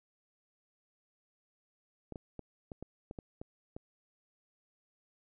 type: clicks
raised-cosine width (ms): 2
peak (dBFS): -29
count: 9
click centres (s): 2.123 / 2.158 / 2.393 / 2.718 / 2.826 / 3.111 / 3.188 / 3.415 / 3.765
effects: none